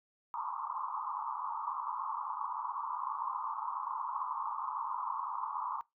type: band-pass noise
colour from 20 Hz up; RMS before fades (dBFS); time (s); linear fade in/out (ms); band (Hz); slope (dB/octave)
pink; -38; 0.34-5.81; 0; 880 to 1200; 96
effects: noise-tail reverb RT60 0.2 s tail -22 dB re dry